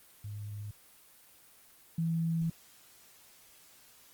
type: tone pair in turn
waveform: sine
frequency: 103.83 / 164.82 Hz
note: G#2 / E3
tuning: 0 / 0 cents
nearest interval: minor sixth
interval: 800 cents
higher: second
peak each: -38 / -28 dBFS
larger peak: second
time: 0.24-0.71 / 1.98-2.5 s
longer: second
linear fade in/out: 5 ms
effects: white hiss -59 dBFS RMS until 4.13 s + Opus 24 kbps